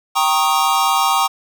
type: chord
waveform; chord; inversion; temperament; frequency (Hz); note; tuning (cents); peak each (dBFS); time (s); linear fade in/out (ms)
square; Eb dominant seventh; first; equal with one note detuned; 784 / 932.3 / 1098.5 / 1244.5; G5 / Bb5 / Db6 / Eb6; 0 / 0 / -16 / 0; -20; 0.15-1.28; 20
effects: none